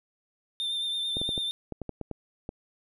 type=tone with vibrato; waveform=triangle; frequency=3591 Hz; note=A7; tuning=35 cents sharp; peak=-27 dBFS; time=0.6-1.51 s; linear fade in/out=0 ms; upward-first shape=triangle; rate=9.1 Hz; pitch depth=33 cents each way
type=clicks; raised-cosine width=2 ms; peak=-21 dBFS; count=10; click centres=1.169 / 1.215 / 1.291 / 1.378 / 1.723 / 1.817 / 1.893 / 2.013 / 2.113 / 2.491 s
effects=none